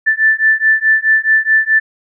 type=beating tone pair; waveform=sine; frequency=1760 / 1764.7 Hz; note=A6 / A6; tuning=0 / +5 cents; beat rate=4.7 Hz; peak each=-12 dBFS; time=0.06-1.8 s; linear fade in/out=20 ms; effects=none